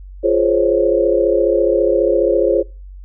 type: chord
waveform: sine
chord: Db major seventh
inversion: first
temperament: just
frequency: 346.5 / 415.8 / 519.7 / 554.4 Hz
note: F4 / Ab4 / C5 / Db5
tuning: -14 / +2 / -12 / 0 cents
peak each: -17 dBFS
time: 0.23-2.63 s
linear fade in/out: 20 ms
effects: noise-tail reverb RT60 0.3 s tail -22 dB re dry + added 47 Hz sine -32 dBFS peak until 3.04 s